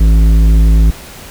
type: tone with tanh clipping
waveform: triangle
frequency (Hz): 54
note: A1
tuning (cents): -32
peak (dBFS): -6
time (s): 0-0.91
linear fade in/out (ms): 10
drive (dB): 15
effects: pink hiss -32 dBFS RMS until 1.3 s